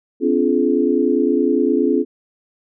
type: tone cluster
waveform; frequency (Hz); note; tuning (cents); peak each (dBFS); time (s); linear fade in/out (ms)
sine; 255.8 / 285.6 / 343.5 / 425.6; C4 / D4 / F4 / G#4; -39 / -48 / -29 / +42; -19; 0.2-2.05; 50
effects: none